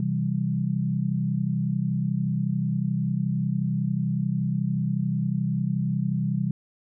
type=chord; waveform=sine; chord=C major; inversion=none; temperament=equal; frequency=130.81 / 164.81 / 196 Hz; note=C3 / E3 / G3; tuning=0 / 0 / 0 cents; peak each=-27 dBFS; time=0-6.51 s; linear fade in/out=2 ms; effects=none